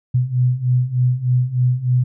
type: beating tone pair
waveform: sine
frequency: 123.47 / 126.77 Hz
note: B2 / B2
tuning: 0 / +46 cents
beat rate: 3.3 Hz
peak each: -19 / -16 dBFS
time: 0.14-2.04 s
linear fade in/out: 10 ms
effects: none